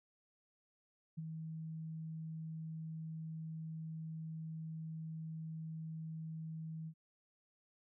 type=tone with ADSR envelope; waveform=sine; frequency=160 Hz; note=D#3; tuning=49 cents sharp; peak=-38 dBFS; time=1.17-6.94 s; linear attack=16 ms; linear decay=23 ms; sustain=-4 dB; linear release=67 ms; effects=none